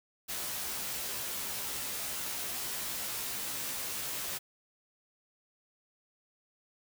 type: noise with comb filter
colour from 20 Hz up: white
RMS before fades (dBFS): -37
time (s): 0.28-4.39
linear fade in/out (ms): 20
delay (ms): 15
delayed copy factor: +0.75
effects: none